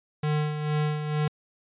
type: tone with tremolo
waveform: square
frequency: 150.9 Hz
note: D3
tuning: 47 cents sharp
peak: -23 dBFS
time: 0.23-1.28 s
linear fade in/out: 5 ms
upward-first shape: sine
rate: 2.2 Hz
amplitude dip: 55%
effects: resampled to 8000 Hz